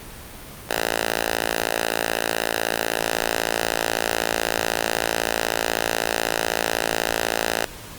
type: tone with high-pass filter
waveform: 5% pulse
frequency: 56.1 Hz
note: A1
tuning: 34 cents sharp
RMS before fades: -24 dBFS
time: 0.69-7.65 s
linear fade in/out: 5 ms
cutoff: 610 Hz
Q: 0.61
effects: pink hiss -39 dBFS RMS until 7.98 s + Opus 32 kbps